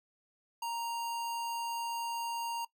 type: tone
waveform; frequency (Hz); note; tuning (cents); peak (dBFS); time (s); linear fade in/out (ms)
square; 932.3; A#5; 0; -35; 0.62-2.65; 5
effects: noise-tail reverb RT60 0.1 s tail -20 dB re dry